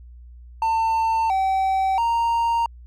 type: tone with pitch steps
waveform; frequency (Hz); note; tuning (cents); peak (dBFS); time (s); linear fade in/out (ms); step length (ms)
triangle; 898 / 768 / 929; A5 / G5 / A#5; +35 / -36 / -6; -16; 0.62-2.66; 2; 680
effects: added 60 Hz sine -40 dBFS peak until 2.86 s